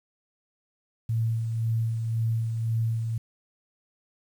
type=tone with tremolo; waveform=sine; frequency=113.5 Hz; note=A#2; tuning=46 cents flat; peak=-22 dBFS; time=1.09-3.18 s; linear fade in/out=5 ms; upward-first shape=sine; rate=1.9 Hz; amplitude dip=40%; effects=9-bit